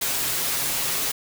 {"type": "noise with comb filter", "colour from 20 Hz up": "white", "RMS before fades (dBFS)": -25, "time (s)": [0.01, 1.12], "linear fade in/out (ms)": 10, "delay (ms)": 7.3, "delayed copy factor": 0.6, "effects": []}